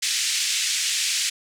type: band-pass noise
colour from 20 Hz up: white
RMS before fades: -24 dBFS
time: 0.02-1.3 s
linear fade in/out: 10 ms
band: 2100 to 7800 Hz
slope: 24 dB/octave
effects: none